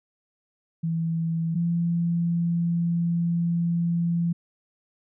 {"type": "tone pair in turn", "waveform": "sine", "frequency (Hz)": [164.5, 170.1], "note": ["E3", "F3"], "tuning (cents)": [-3, -45], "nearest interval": "minor second", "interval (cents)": 58, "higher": "second", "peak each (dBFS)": [-23, -21], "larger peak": "second", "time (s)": [[0.83, 1.55], [1.55, 4.33]], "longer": "second", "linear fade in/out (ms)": 10, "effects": []}